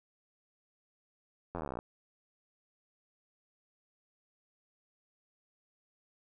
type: slowing click train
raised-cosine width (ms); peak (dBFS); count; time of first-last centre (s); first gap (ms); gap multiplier
1; -24; 18; 1.55-1.789; 11; 1.03
effects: none